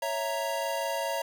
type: chord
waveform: square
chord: A# diminished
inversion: first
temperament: equal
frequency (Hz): 554.4 / 659.3 / 932.3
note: C#5 / E5 / A#5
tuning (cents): 0 / 0 / 0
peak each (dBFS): -34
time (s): 0.02-1.22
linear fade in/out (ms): 5
effects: none